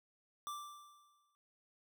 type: tone with exponential decay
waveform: square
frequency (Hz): 1174.7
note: D6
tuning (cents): 0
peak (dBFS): -40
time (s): 0.47-1.35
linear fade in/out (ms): 0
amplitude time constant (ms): 190
effects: none